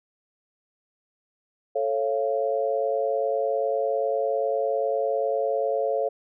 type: chord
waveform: sine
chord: A augmented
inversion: none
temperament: just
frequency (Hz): 440 / 550 / 687.5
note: A4 / C#5 / E#5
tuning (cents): 0 / -14 / -27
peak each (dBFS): -27 / -25 / -28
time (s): 1.75-6.09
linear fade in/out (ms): 10
effects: none